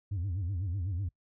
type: tone with vibrato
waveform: sine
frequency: 92.5 Hz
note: F#2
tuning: in tune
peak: -28 dBFS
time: 0.11-1.09 s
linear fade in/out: 10 ms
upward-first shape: sine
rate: 8 Hz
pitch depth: 180 cents each way
effects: noise-tail reverb RT60 0.1 s tail -26 dB re dry + tanh soft clip ceiling -29 dBFS